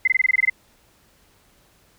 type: tone bursts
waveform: sine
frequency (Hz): 2055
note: C7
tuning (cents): -32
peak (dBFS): -13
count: 10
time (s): 0.05-0.499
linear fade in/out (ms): 5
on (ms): 26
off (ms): 21
effects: pink hiss -58 dBFS RMS until 1.98 s